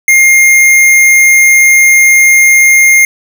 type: tone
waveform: square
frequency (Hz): 2123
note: C7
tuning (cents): +25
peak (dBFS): -3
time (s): 0.08-3.05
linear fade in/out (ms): 2
effects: none